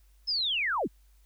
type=linear sweep; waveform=sine; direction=down; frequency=5274 to 103.5 Hz; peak=-26 dBFS; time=0.27-0.88 s; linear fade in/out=20 ms; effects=added 50 Hz sine -57 dBFS peak until 1.25 s + white hiss -70 dBFS RMS until 1.25 s